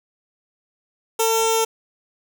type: tone with notch filter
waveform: 10% pulse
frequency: 450.1 Hz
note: A4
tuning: 39 cents sharp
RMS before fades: -19 dBFS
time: 1.19-1.65 s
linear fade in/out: 10 ms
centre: 1900 Hz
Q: 0.56
effects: none

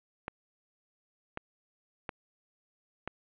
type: clicks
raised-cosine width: 0.5 ms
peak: -20 dBFS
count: 4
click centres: 0.281 / 1.374 / 2.092 / 3.076 s
effects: resampled to 8000 Hz + 9-bit

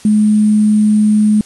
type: tone with sample-and-hold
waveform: sine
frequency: 212.3 Hz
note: G#3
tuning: 38 cents sharp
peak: -7 dBFS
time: 0.05-1.41 s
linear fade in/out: 2 ms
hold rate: 8820 Hz
effects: white hiss -40 dBFS RMS until 1.45 s + resampled to 24000 Hz

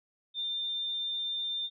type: tone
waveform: sine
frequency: 3596 Hz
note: A7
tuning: 37 cents sharp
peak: -31 dBFS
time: 0.34-1.7 s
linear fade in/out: 50 ms
effects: none

